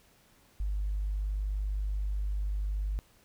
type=tone; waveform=sine; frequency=50.3 Hz; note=G1; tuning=45 cents sharp; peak=-28 dBFS; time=0.6-2.99 s; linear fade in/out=0 ms; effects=tanh soft clip ceiling -24 dBFS + pink hiss -63 dBFS RMS until 3.24 s